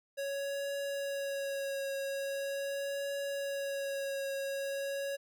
square tone with vibrato, 554.4 Hz, C#5, in tune, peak -35 dBFS, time 0.17-5.17 s, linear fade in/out 20 ms, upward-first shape triangle, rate 0.42 Hz, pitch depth 20 cents each way, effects none

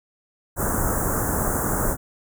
pink band-stop noise, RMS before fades -23 dBFS, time 0.56-1.97 s, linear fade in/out 50 ms, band 1600 to 6900 Hz, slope 48 dB/octave, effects none

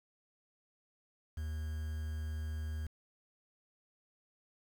triangle tone with quantisation, 77.78 Hz, D#2, in tune, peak -34 dBFS, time 1.37-2.87 s, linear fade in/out 5 ms, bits 9, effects none

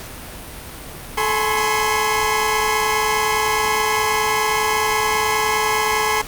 25% pulse tone cluster, 433.8 / 838 / 1017 / 1082 Hz, A4 / G#5 / C6 / C#6, -25 / +15 / -50 / -42 cents, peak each -19 dBFS, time 1.17-6.22 s, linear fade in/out 10 ms, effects pink hiss -34 dBFS RMS until 6.27 s + Opus 48 kbps

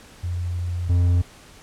sine / triangle tone pair in turn, 88 / 88 Hz, F2 / F2, +14 / +14 cents, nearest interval unison, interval 0 cents, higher neither, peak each -23 / -13 dBFS, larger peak second, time 0.23-0.89 / 0.89-1.22 s, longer first, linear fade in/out 10 ms, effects pink hiss -47 dBFS RMS until 1.62 s + low-pass 10000 Hz 12 dB/octave

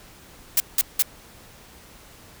blue noise bursts, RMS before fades -18 dBFS, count 3, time 0.57-1.023 s, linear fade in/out 2 ms, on 31 ms, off 180 ms, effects pink hiss -48 dBFS RMS until 2.4 s

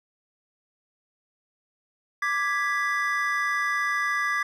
triangle chord, G# diminished, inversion second, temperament equal, 1174.7 / 1661.2 / 1975.5 Hz, D6 / G#6 / B6, 0 / 0 / 0 cents, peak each -26 dBFS, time 2.22-4.43 s, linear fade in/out 5 ms, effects none

